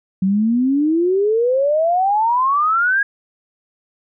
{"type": "exponential sweep", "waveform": "sine", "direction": "up", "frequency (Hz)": [185, 1661.2], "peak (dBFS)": -13, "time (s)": [0.22, 3.03], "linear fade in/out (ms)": 5, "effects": []}